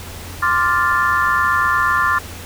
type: chord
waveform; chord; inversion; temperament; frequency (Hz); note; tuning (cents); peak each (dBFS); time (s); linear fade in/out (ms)
sine; D minor seventh; third; equal; 1046.5 / 1174.7 / 1396.9 / 1760; C6 / D6 / F6 / A6; 0 / 0 / 0 / 0; -19; 0.42-2.19; 10
effects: added 86 Hz sine -34 dBFS peak until 2.45 s + pink hiss -34 dBFS RMS until 2.45 s